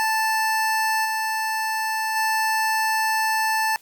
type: tone with level steps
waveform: 25% pulse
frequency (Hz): 880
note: A5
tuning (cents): 0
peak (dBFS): -16 / -19 / -16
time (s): 0-3.76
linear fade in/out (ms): 0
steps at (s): 1.04 / 2.15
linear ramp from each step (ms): 20
effects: white hiss -54 dBFS RMS until 3.81 s + Opus 48 kbps